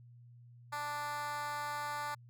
10% pulse tone with high-pass filter, 293.7 Hz, D4, in tune, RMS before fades -39 dBFS, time 0.72-2.15 s, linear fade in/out 10 ms, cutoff 940 Hz, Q 2.5, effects added 120 Hz sine -54 dBFS peak until 2.29 s

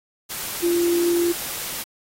sine tone in noise, 344.7 Hz, F4, 23 cents flat, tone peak -17 dBFS, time 0.62-1.33 s, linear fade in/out 20 ms, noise white, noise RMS -30 dBFS, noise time 0.29-1.84 s, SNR +10 dB, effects AAC 48 kbps

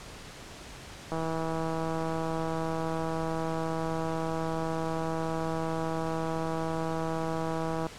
click train, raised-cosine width 1 ms, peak -19 dBFS, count 1094, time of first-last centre 1.12-7.867 s, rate 162 Hz, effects pink hiss -45 dBFS RMS until 7.98 s + low-pass 8000 Hz 12 dB/octave

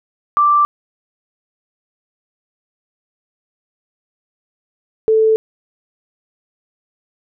sine tone pair in turn, 1174.7 / 440 Hz, D6 / A4, 0 / 0 cents, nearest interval octave + perfect fourth, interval 1700 cents, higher first, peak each -9 dBFS, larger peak neither, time 0.37-0.65 / 5.08-5.36 s, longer neither, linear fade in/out 0 ms, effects none

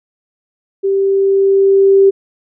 sine tone with level ramp, 391.2 Hz, G4, 4 cents flat, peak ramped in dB -11 to -4 dBFS, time 0.83-2.11 s, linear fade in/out 20 ms, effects none

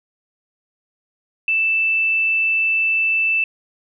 sine tone, 2647 Hz, E7, 7 cents sharp, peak -15 dBFS, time 1.48-3.44 s, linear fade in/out 2 ms, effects none

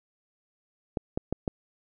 clicks, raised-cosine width 2 ms, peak -14 dBFS, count 4, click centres 0.972 / 1.175 / 1.326 / 1.478 s, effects none

